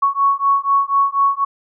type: beating tone pair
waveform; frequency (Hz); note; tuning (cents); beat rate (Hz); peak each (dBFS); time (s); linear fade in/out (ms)
sine; 1108.7 / 1112.8; C#6 / C#6; 0 / +6; 4.1; -16; 0.02-1.45; 10
effects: none